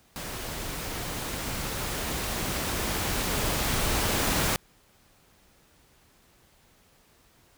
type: noise with level ramp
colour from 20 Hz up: pink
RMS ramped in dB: -36 to -25 dBFS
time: 0.16-4.56 s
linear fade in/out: 0 ms
effects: pink hiss -61 dBFS RMS until 7.57 s